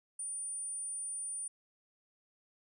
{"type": "tone", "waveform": "sine", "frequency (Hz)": 9330, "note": "D9", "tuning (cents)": -12, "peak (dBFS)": -37, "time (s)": [0.19, 1.48], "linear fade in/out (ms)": 5, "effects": []}